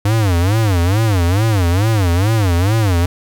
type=tone with vibrato; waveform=square; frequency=98 Hz; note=G2; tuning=in tune; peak=-12 dBFS; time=0.05-3.06 s; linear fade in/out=5 ms; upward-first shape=sine; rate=2.3 Hz; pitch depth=250 cents each way; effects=9-bit